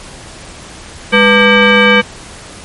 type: tone with frequency modulation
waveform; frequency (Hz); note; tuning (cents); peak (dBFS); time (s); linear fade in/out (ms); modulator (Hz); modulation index
sine; 903; A5; +45; -4; 1.12-2.02; 20; 698; 2.8
effects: pink hiss -32 dBFS RMS until 2.64 s + MP3 48 kbps